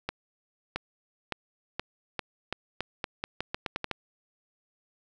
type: accelerating click train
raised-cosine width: 0.3 ms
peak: -14 dBFS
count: 15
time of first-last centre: 0.09-3.913 s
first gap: 670 ms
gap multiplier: 0.84
effects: none